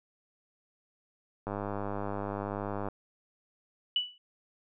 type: click train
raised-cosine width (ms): 1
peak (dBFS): -21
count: 144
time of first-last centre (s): 1.47-2.886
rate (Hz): 101
type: tone with exponential decay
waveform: sine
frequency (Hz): 2960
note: F#7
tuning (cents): 0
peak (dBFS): -22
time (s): 3.96-4.18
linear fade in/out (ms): 2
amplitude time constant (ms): 47
effects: none